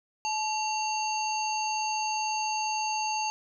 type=harmonic tone with a mistuned harmonic; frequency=914 Hz; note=A#5; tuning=34 cents flat; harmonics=1 / 3 / 5 / 7; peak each=-29 / -35 / -36 / -36 dBFS; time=0.25-3.3 s; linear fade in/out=0 ms; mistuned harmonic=1; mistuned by=-97 cents; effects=none